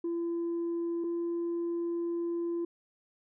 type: tone pair in turn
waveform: sine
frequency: 339.2 / 341 Hz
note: E4 / F4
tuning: +50 / -41 cents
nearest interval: unison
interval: 9 cents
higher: second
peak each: -28 dBFS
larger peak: neither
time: 0.04-1.04 / 1.04-2.65 s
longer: second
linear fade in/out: 5 ms
effects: tanh soft clip ceiling -28 dBFS